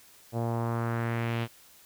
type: tone with low-pass filter sweep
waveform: sawtooth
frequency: 116.54 Hz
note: A#2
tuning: in tune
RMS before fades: -30 dBFS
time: 0.32-1.48 s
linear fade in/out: 50 ms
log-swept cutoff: 670 to 3200 Hz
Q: 2
effects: white hiss -56 dBFS RMS until 1.85 s